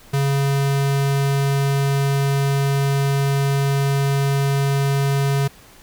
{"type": "tone", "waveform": "square", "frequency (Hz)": 138.9, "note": "C#3", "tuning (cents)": 4, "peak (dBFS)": -17, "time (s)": [0.13, 5.48], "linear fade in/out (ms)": 10, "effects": ["pink hiss -47 dBFS RMS until 5.82 s"]}